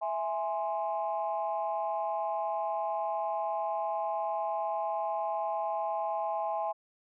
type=chord; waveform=sine; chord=E augmented; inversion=none; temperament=equal; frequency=659.3 / 830.6 / 1046.5 Hz; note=E5 / G#5 / B#5; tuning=0 / 0 / 0 cents; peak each=-33 / -32 / -37 dBFS; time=0.01-6.73 s; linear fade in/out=20 ms; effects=tanh soft clip ceiling -21 dBFS